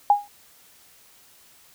sine tone with exponential decay, 819 Hz, G#5, 24 cents flat, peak -9 dBFS, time 0.1-0.28 s, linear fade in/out 2 ms, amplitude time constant 37 ms, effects white hiss -54 dBFS RMS until 1.74 s

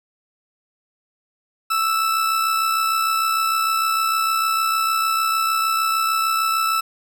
40% pulse tone with amplitude modulation, 1318.5 Hz, E6, in tune, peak -15 dBFS, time 1.7-6.81 s, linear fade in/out 10 ms, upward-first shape sine, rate 66.6 Hz, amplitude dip 40%, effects none

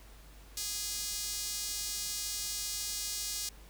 sawtooth tone with high-pass filter, 412.7 Hz, G#4, 11 cents flat, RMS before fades -37 dBFS, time 0.57-3.49 s, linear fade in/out 2 ms, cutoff 5400 Hz, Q 1.4, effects added 50 Hz sine -52 dBFS peak until 3.69 s + pink hiss -58 dBFS RMS until 3.69 s

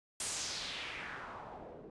white noise with low-pass filter sweep, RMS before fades -43 dBFS, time 0.2-1.9 s, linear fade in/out 2 ms, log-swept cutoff 9500 to 390 Hz, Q 2.2, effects resampled to 24000 Hz

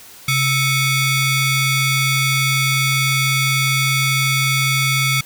sawtooth ring-modulated tone, 1174.7 Hz, D6, in tune, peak -8 dBFS, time 0.28-5.21 s, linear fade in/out 5 ms, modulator 1040 Hz, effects white hiss -41 dBFS RMS until 5.25 s

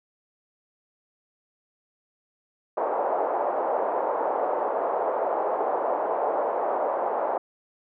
pink band-pass noise, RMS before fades -26 dBFS, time 2.77-7.38 s, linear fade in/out 5 ms, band 500 to 900 Hz, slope 24 dB/octave, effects none

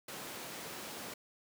pink high-pass noise, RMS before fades -45 dBFS, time 0.08-1.14 s, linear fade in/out 5 ms, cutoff 220 Hz, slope 12 dB/octave, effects none

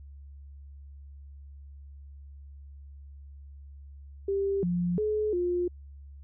sine tone with pitch steps, 394.6 / 175.6 / 426.2 / 353.8 Hz, G4 / F3 / G#4 / F4, +11 / +10 / +45 / +23 cents, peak -25 dBFS, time 4.28-5.68 s, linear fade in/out 5 ms, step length 350 ms, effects added 70 Hz sine -44 dBFS peak until 6.23 s

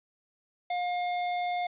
square tone, 712 Hz, F5, 33 cents sharp, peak -29 dBFS, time 0.7-1.67 s, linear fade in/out 5 ms, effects resampled to 8000 Hz + 10-bit

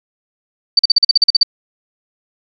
sine tone bursts, 4600 Hz, D8, 37 cents flat, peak -5 dBFS, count 11, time 0.77-1.432 s, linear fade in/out 5 ms, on 22 ms, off 42 ms, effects none

